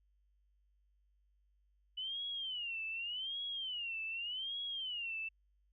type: tone with vibrato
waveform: sine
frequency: 2960 Hz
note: F#7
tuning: in tune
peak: -38 dBFS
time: 1.97-5.29 s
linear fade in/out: 10 ms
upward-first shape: sine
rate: 0.85 Hz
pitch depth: 200 cents each way
effects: added 50 Hz sine -70 dBFS peak until 5.72 s